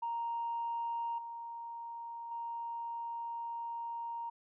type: tone with level steps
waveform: sine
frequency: 932.3 Hz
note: A#5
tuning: in tune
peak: -33 / -41 / -37 dBFS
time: 0.02-4.3 s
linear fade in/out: 10 ms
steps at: 1.18 / 2.31 s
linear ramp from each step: 5 ms
effects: tanh soft clip ceiling -29 dBFS